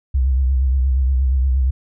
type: tone with vibrato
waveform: sine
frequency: 65.41 Hz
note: C2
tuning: in tune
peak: -13 dBFS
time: 0.14-1.71 s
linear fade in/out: 10 ms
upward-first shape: triangle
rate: 8.5 Hz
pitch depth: 93 cents each way
effects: none